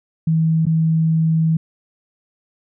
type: tone with dropouts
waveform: sine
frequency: 161.1 Hz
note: E3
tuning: 39 cents flat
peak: -13 dBFS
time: 0.27-1.57 s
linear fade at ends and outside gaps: 5 ms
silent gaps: 0.655-0.666 s
effects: none